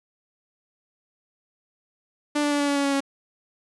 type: tone with pitch steps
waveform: sawtooth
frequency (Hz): 294.7 / 292 / 289.3 / 286.6 / 284 / 281.4 / 278.8 / 276.2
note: D4 / D4 / D4 / D4 / C#4 / C#4 / C#4 / C#4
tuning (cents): +6 / -10 / -26 / -42 / +42 / +26 / +10 / -6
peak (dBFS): -17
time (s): 2.35-3.006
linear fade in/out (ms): 10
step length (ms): 82
effects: resampled to 24000 Hz + 9-bit